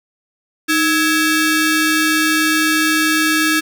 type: ring-modulated tone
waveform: sawtooth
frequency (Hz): 987.8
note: B5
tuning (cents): 0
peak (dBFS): -6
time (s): 0.68-3.61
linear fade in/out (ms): 20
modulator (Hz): 677
effects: none